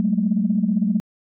sine tone cluster, 186.9 / 208.8 / 224.4 Hz, F#3 / G#3 / A3, +18 / +10 / +34 cents, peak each -21 dBFS, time 0-1 s, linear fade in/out 0 ms, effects tanh soft clip ceiling -7 dBFS

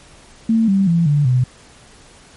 sine tone with pitch steps, 225.1 / 194.83 / 168.63 / 145.96 / 126.33 Hz, A3 / G3 / E3 / D3 / B2, +40 / -10 / +40 / -10 / +40 cents, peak -11 dBFS, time 0.49-1.44 s, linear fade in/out 5 ms, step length 190 ms, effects pink hiss -45 dBFS RMS until 2.36 s + MP3 48 kbps

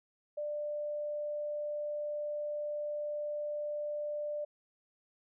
sine tone, 593 Hz, D5, 17 cents sharp, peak -34 dBFS, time 0.37-4.45 s, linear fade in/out 10 ms, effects none

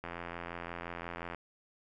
click train, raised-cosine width 0.5 ms, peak -25 dBFS, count 113, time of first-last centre 0.04-1.347 s, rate 85.7 Hz, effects none

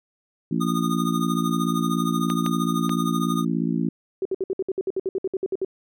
harmonic tone, 56.9 Hz, A#1, 41 cents flat, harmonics 3 / 4 / 5 / 6, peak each -25 / -25 / -27 / -32 dBFS, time 0.51-3.89 s, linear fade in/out 5 ms
square tone with tremolo, 1228 Hz, D#6, 23 cents flat, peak -25 dBFS, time 0.6-3.45 s, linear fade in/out 20 ms, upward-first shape triangle, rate 13 Hz, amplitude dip 85%
clicks, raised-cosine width 0.3 ms, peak -15 dBFS, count 3, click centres 2.301 / 2.463 / 2.894 s
sine tone bursts, 380.8 Hz, F#4, 50 cents sharp, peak -21 dBFS, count 16, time 4.22-5.648 s, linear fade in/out 2 ms, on 33 ms, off 60 ms
effects none

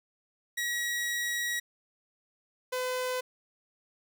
sawtooth tone pair in turn, 1912 / 506.4 Hz, A#6 / B4, +43 / +43 cents, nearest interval octave + major seventh, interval 2300 cents, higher first, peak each -26 dBFS, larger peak neither, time 0.57-1.6 / 2.72-3.21 s, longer first, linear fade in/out 10 ms, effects none

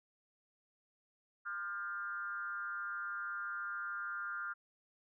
sine tone with frequency modulation, 1396.9 Hz, F6, in tune, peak -38 dBFS, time 1.45-4.54 s, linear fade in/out 20 ms, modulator 179 Hz, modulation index 0.86, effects none

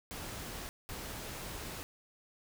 pink noise bursts at uneven times, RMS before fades -43 dBFS, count 2, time 0.11-0.69 / 0.89-1.83 s, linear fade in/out 0 ms, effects none

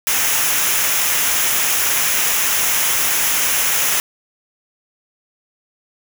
white noise with comb filter, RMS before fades -17 dBFS, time 0.07-4 s, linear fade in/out 0 ms, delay 0.23 ms, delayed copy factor -0.55, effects none

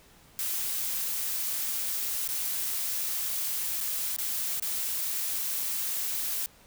blue noise with dropouts, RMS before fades -31 dBFS, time 0.39-6.46 s, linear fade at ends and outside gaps 0 ms, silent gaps 2.277-2.289 / 3.805-3.81 / 4.163-4.185 / 4.598-4.623 s, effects pink hiss -57 dBFS RMS until 6.66 s

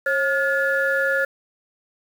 sine tone cluster, 542 / 1423 / 1715 Hz, C#5 / F6 / A6, -39 / +32 / -45 cents, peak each -22 dBFS, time 0.06-1.25 s, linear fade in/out 5 ms, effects tanh soft clip ceiling -9 dBFS + 7-bit

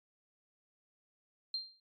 sine tone with exponential decay, 4176 Hz, C8, 4 cents flat, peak -31 dBFS, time 1.54-1.8 s, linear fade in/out 2 ms, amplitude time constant 56 ms, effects MP3 96 kbps

